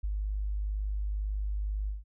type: tone with ADSR envelope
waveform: sine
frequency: 51 Hz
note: G#1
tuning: 31 cents flat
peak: -27 dBFS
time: 0.03-2.04 s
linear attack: 13 ms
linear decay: 23 ms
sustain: -2 dB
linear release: 160 ms
effects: none